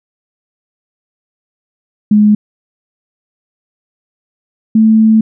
sine tone pair in turn, 210 / 220 Hz, G#3 / A3, +19 / 0 cents, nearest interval minor second, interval 81 cents, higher second, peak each -4 dBFS, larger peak neither, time 2.11-2.35 / 4.75-5.21 s, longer second, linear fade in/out 5 ms, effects none

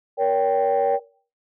sine chord, G diminished, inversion first, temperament just, 470.4 / 564.5 / 784 Hz, Bb4 / Db5 / G5, +16 / +31 / 0 cents, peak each -20 dBFS, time 0.17-1 s, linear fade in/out 50 ms, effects noise-tail reverb RT60 0.4 s tail -18 dB re dry + tanh soft clip ceiling -12 dBFS

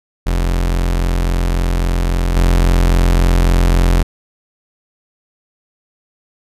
40% pulse tone with level steps, 43.65 Hz, F1, in tune, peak -12 / -8 dBFS, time 0.26-4.03 s, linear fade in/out 10 ms, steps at 2.36 s, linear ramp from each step 5 ms, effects resampled to 32000 Hz

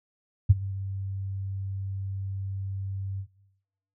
sine tone with ADSR envelope, 97.1 Hz, G2, 16 cents flat, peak -9 dBFS, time 0.49-3.27 s, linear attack 12 ms, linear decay 30 ms, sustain -20 dB, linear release 77 ms, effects noise-tail reverb RT60 0.9 s tail -22 dB re dry + high-pass 60 Hz 12 dB/octave

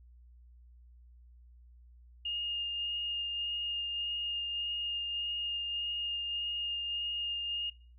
sine tone with vibrato, 2834 Hz, F7, 25 cents sharp, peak -33 dBFS, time 2.25-7.7 s, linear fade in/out 5 ms, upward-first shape sine, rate 1.7 Hz, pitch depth 9 cents each way, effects noise-tail reverb RT60 0.4 s tail -18 dB re dry + added 60 Hz sine -54 dBFS peak until 7.98 s

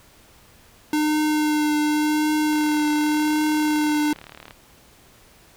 square tone with vibrato, 302.7 Hz, D#4, 48 cents flat, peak -19 dBFS, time 0.93-4.13 s, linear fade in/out 2 ms, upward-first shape triangle, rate 0.89 Hz, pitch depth 17 cents each way
click train, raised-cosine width 0.3 ms, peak -23 dBFS, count 75, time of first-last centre 2.53-4.509 s, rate 37.4 Hz
effects pink hiss -52 dBFS RMS until 5.56 s

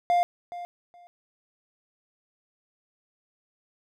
triangle tone with echo, 702 Hz, F5, 9 cents sharp, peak -17 dBFS, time 0.1-0.23 s, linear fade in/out 0 ms, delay 420 ms, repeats 2, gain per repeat -15 dB, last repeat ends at 1.07 s, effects none

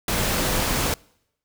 sine tone in noise, 513 Hz, C5, 34 cents flat, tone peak -33 dBFS, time 0.37-0.62 s, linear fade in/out 2 ms, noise pink, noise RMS -23 dBFS, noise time 0.08-0.94 s, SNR -13 dB, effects noise-tail reverb RT60 0.8 s tail -26 dB re dry

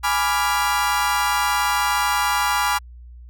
35% pulse chord, G# diminished seventh, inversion none, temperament equal, 830.6 / 987.8 / 1174.7 / 1396.9 Hz, G#5 / B5 / D6 / F6, 0 / 0 / 0 / 0 cents, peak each -22 / -21 / -23 / -23 dBFS, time 0.03-2.79 s, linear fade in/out 20 ms, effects added 60 Hz sine -38 dBFS peak until 3.29 s

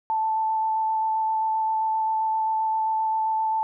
sine tone with vibrato, 880 Hz, A5, in tune, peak -21 dBFS, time 0.1-3.63 s, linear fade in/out 0 ms, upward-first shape square, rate 7.6 Hz, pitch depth 8 cents each way, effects none

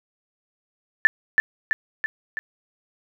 sine tone with echo, 1760 Hz, A6, in tune, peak -9 dBFS, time 1.05-1.07 s, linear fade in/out 0 ms, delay 330 ms, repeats 4, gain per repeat -4 dB, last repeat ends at 2.39 s, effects none

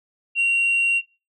sine tone, 2752 Hz, F7, 26 cents flat, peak -14 dBFS, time 0.35-1.02 s, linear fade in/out 50 ms, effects noise-tail reverb RT60 0.3 s tail -22 dB re dry + tanh soft clip ceiling -15 dBFS

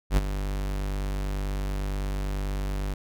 45% pulse tone with ADSR envelope, 49 Hz, G1, in tune, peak -16 dBFS, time 0.1-2.94 s, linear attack 72 ms, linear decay 24 ms, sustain -11 dB, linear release 4 ms, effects none

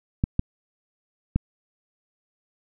clicks, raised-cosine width 5 ms, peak -8 dBFS, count 3, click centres 0.239 / 0.394 / 1.36 s, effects none

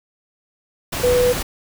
sine tone in noise, 493.9 Hz, B4, in tune, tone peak -13 dBFS, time 1.03-1.33 s, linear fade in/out 10 ms, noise pink, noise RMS -24 dBFS, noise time 0.92-1.43 s, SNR +8 dB, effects none

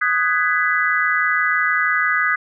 sine chord, G# minor seventh, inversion second, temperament just, 1245.9 / 1495.1 / 1661.2 / 1993.5 Hz, D#6 / F#6 / G#6 / B6, +2 / +18 / 0 / +16 cents, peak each -21 dBFS, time 0.01-2.36 s, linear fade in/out 10 ms, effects none

